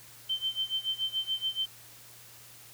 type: tone with tremolo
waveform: sine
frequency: 3102 Hz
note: G7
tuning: 19 cents flat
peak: -26 dBFS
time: 0.29-1.66 s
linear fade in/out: 10 ms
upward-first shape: sine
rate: 7 Hz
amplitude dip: 90%
effects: added 117 Hz sine -61 dBFS peak until 2.73 s + white hiss -52 dBFS RMS until 2.73 s